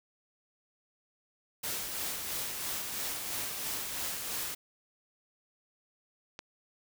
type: noise with tremolo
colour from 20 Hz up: white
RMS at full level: -35 dBFS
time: 1.63-4.55 s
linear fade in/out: 10 ms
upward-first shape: sine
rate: 3 Hz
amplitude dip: 35%
type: click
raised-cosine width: 0.2 ms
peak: -24 dBFS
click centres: 6.391 s
effects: none